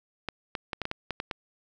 clicks, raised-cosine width 0.3 ms, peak -15 dBFS, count 9, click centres 0.287 / 0.552 / 0.732 / 0.817 / 0.854 / 0.914 / 1.107 / 1.201 / 1.312 s, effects none

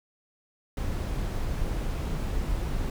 brown noise, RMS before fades -29 dBFS, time 0.77-2.9 s, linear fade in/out 2 ms, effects none

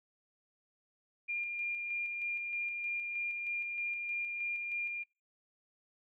sine tone with tremolo, 2404 Hz, D7, 40 cents sharp, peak -33 dBFS, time 1.28-5.04 s, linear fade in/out 20 ms, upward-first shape square, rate 3.2 Hz, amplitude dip 30%, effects noise-tail reverb RT60 0.3 s tail -26 dB re dry

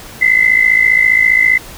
sine tone pair together, 2013 / 2068 Hz, B6 / C7, +33 / -21 cents, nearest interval unison, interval 46 cents, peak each -10 dBFS, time 0.21-1.58 s, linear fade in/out 10 ms, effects pink hiss -33 dBFS RMS until 1.77 s

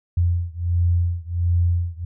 sine beating tone pair, 86.2 / 87.6 Hz, F2 / F2, -22 / +6 cents, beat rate 1.4 Hz, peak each -20 / -21 dBFS, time 0.17-2.05 s, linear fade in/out 5 ms, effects none

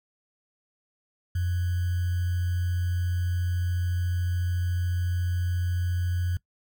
sine tone with sample-and-hold, 88.6 Hz, F2, 25 cents sharp, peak -24 dBFS, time 1.35-6.37 s, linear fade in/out 5 ms, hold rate 1575 Hz, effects noise-tail reverb RT60 0.1 s tail -20 dB re dry

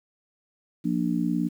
harmonic tone, 59 Hz, A#1, 22 cents sharp, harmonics 3 / 4 / 5, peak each -27 / -27 / -27 dBFS, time 0.84-1.49 s, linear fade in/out 20 ms, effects 9-bit

